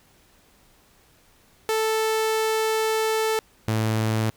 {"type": "tone pair in turn", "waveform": "sawtooth", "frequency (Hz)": [440, 110.21], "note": ["A4", "A2"], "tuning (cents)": [0, 3], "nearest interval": "2 octaves", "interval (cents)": 2397, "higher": "first", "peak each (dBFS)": -17, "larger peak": "neither", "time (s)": [[1.69, 3.39], [3.68, 4.3]], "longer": "first", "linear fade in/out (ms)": 0, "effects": ["pink hiss -58 dBFS RMS until 4.36 s"]}